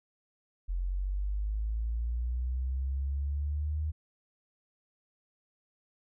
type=linear sweep; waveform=sine; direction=up; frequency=43.43 to 77.7 Hz; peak=-29 dBFS; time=0.68-3.92 s; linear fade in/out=20 ms; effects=none